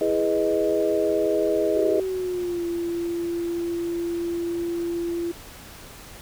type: chord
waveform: sine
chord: E major seventh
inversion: none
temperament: equal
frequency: 329.6 / 415.3 / 493.9 / 622.3 Hz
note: E4 / G#4 / B4 / D#5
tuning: 0 / 0 / 0 / 0 cents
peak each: -26 / -23 / -28 / -24 dBFS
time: 0.01-2 s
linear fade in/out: 2 ms
type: tone with pitch glide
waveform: sine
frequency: 383.4 to 341.6 Hz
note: G4 to F4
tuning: -38 to -38 cents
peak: -24 dBFS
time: 1.76-5.32 s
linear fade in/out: 10 ms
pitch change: -200 cents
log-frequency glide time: 1.97-2.65 s
effects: pink hiss -43 dBFS RMS until 6.21 s